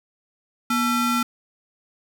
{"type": "ring-modulated tone", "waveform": "square", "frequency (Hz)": 554.4, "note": "C#5", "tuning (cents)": 0, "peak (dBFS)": -17, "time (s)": [0.7, 1.23], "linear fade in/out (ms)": 5, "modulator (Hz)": 796, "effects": []}